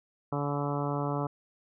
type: harmonic tone with a mistuned harmonic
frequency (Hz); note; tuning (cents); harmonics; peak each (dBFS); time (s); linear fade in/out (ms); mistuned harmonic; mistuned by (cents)
143.6; D3; -39; 1 / 2 / 3 / 4 / 5 / 6 / 7 / 8 / 9; -32 / -35 / -37 / -38 / -39 / -40 / -40 / -41 / -42; 0.32-1.27; 5; 9; +26
effects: none